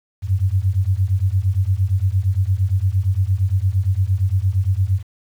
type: beating tone pair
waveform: sine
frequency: 91 / 99.7 Hz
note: F#2 / G2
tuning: -28 / +30 cents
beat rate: 8.7 Hz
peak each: -18 dBFS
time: 0.22-5.03 s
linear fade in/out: 50 ms
effects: 8-bit